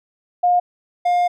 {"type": "tone pair in turn", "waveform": ["sine", "triangle"], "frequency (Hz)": [712, 708.5], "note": ["F5", "F5"], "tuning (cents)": [33, 25], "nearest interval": "unison", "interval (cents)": 8, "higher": "first", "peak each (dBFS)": -12, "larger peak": "neither", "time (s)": [[0.43, 0.6], [1.05, 1.28]], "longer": "second", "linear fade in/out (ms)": 10, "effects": []}